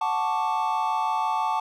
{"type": "chord", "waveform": "triangle", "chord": "D major seventh", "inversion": "first", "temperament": "equal", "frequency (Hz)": [740, 880, 1108.7, 1174.7], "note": ["F#5", "A5", "C#6", "D6"], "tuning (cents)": [0, 0, 0, 0], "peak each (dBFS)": [-28, -23, -29, -29], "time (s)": [0.01, 1.6], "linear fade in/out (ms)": 5, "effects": []}